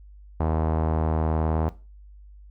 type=tone with low-pass filter; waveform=sawtooth; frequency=79.3 Hz; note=D#2; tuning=33 cents sharp; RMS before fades=-24 dBFS; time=0.4-1.69 s; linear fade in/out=0 ms; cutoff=900 Hz; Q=1.9; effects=noise-tail reverb RT60 0.3 s tail -17 dB re dry + added 50 Hz sine -44 dBFS peak until 2.5 s